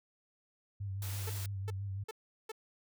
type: tone with vibrato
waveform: sine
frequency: 98.2 Hz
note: G2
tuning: 4 cents sharp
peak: -36 dBFS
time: 0.8-2.04 s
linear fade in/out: 10 ms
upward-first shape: sine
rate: 6 Hz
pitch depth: 45 cents each way
type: noise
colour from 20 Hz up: white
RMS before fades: -45 dBFS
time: 1.02-1.46 s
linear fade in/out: 2 ms
type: tone bursts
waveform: sawtooth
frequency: 440 Hz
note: A4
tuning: in tune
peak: -36 dBFS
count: 4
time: 1.27-2.518 s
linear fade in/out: 5 ms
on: 27 ms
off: 380 ms
effects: none